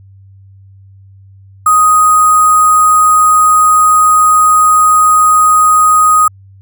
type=tone with sample-and-hold; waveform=sine; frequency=1247 Hz; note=D#6; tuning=3 cents sharp; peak=-4 dBFS; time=1.66-6.28 s; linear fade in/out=5 ms; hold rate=8820 Hz; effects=added 97 Hz sine -36 dBFS peak until 6.61 s